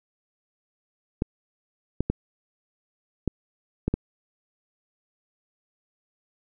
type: clicks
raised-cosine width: 3 ms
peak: -10 dBFS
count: 6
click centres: 1.221 / 2.006 / 2.1 / 3.277 / 3.88 / 3.94 s
effects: none